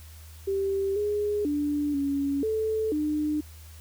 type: tone with pitch steps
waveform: sine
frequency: 391.4 / 415.1 / 292.6 / 280 / 437.7 / 301.5 Hz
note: G4 / G#4 / D4 / C#4 / A4 / D4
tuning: -3 / -1 / -6 / +18 / -9 / +46 cents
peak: -24 dBFS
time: 0.47-3.41 s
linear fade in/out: 10 ms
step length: 490 ms
effects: added 79 Hz sine -44 dBFS peak until 3.8 s + white hiss -53 dBFS RMS until 3.8 s